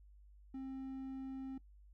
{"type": "tone", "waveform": "triangle", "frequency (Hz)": 265.5, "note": "C4", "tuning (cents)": 25, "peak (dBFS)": -40, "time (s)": [0.54, 1.58], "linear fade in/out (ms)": 5, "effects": ["noise-tail reverb RT60 0.1 s tail -19 dB re dry", "added 50 Hz sine -58 dBFS peak until 1.93 s"]}